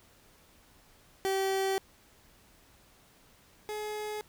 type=tone pair in turn; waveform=30% pulse; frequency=385.8 / 423.4 Hz; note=G4 / G#4; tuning=-28 / +33 cents; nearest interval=major second; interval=161 cents; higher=second; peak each=-25 / -32 dBFS; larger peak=first; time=1.25-1.78 / 3.69-4.21 s; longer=first; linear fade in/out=0 ms; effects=pink hiss -61 dBFS RMS until 4.28 s